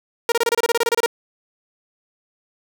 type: tone bursts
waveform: sawtooth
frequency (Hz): 467.7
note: A#4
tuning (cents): +6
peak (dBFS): -11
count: 14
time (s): 0.29-1.061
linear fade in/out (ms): 2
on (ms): 30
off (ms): 27
effects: none

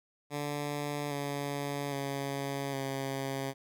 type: tone with pitch steps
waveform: 10% pulse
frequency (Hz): 145.7 / 142.37 / 139.12 / 135.94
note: D3 / C#3 / C#3 / C#3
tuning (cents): -13 / +47 / +7 / -33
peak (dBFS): -25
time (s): 0.3-3.54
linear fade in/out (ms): 50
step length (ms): 810
effects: none

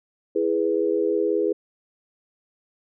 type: chord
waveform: sine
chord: E major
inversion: none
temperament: equal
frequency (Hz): 329.6 / 415.3 / 493.9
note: E4 / G#4 / B4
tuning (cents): 0 / 0 / 0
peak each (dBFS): -25 / -22 / -25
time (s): 0.35-1.53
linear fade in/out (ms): 10
effects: none

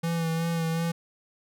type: tone with vibrato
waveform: square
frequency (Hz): 165.4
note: E3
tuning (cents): +6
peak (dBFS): -26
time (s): 0.03-0.92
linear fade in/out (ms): 10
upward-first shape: sine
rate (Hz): 2.7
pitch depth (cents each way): 27
effects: none

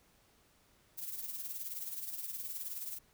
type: noise with tremolo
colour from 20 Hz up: violet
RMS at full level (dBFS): -39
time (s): 0.97-2.99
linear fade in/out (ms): 20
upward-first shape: triangle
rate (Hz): 19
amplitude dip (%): 65
effects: pink hiss -68 dBFS RMS until 3.13 s

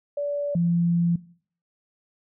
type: tone pair in turn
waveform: sine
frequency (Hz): 577 / 171.25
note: D5 / F3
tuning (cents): -31 / -34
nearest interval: octave + major sixth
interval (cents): 2103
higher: first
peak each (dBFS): -24 / -19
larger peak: second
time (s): 0.17-0.55 / 0.55-1.16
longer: second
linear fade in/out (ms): 5
effects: noise-tail reverb RT60 0.5 s tail -19 dB re dry

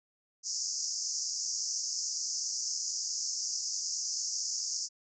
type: band-pass noise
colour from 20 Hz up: white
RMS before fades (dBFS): -35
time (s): 0.43-4.89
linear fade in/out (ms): 50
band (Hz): 4900 to 6900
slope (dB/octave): 96
effects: none

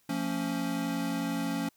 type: chord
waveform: square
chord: F augmented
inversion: none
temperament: equal with one note detuned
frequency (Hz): 174.61 / 225.7 / 277.2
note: F3 / A3 / C#4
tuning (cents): 0 / +44 / 0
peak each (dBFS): -36 / -36 / -33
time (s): 0.09-1.69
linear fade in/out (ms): 5
effects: white hiss -68 dBFS RMS until 1.76 s

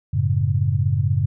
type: chord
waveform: sine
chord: F# minor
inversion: none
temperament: equal with one note detuned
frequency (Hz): 93.84 / 110 / 138.59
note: F#2 / A2 / C#3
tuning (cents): +25 / 0 / 0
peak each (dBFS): -21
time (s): 0.13-1.26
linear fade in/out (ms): 10
effects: none

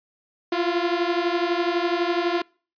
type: beating tone pair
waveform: sawtooth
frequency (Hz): 340.7 / 352.7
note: F4 / F4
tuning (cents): -43 / +17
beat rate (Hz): 12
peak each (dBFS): -20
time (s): 0.52-2.42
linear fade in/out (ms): 5
effects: noise-tail reverb RT60 0.4 s tail -26 dB re dry + resampled to 11025 Hz

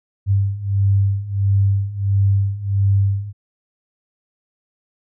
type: beating tone pair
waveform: sine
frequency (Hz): 98 / 99.5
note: G2 / G2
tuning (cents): 0 / +26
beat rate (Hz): 1.5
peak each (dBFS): -19 / -16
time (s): 0.26-3.33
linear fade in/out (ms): 50
effects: none

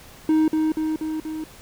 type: tone with echo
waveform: triangle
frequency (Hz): 313.3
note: D#4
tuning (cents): +12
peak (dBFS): -13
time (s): 0.29-0.48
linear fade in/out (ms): 2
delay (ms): 240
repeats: 4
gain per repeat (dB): -3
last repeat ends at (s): 1.44
effects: pink hiss -46 dBFS RMS until 1.61 s

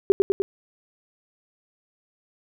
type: tone with echo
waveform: sine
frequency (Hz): 392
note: G4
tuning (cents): 0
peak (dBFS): -10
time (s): 0.1-0.12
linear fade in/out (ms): 0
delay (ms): 100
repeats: 3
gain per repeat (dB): -3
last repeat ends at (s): 0.42
effects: none

